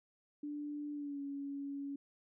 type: tone with pitch glide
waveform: sine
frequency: 293.7 to 280.4 Hz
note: D4 to C#4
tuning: 0 to +20 cents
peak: -39 dBFS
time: 0.43-1.96 s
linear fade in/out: 5 ms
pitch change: -80 cents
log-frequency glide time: 0.93-1.21 s
effects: none